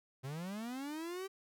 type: linear sweep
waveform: 45% pulse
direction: up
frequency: 126.2 to 392 Hz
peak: -40 dBFS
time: 0.23-1.28 s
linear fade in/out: 20 ms
effects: none